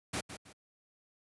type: noise with echo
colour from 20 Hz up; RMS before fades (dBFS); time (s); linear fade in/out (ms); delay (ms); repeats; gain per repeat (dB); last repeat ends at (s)
pink; -35; 0.13-0.21; 10; 160; 2; -10; 0.53
effects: high-pass 80 Hz 12 dB/octave + resampled to 24000 Hz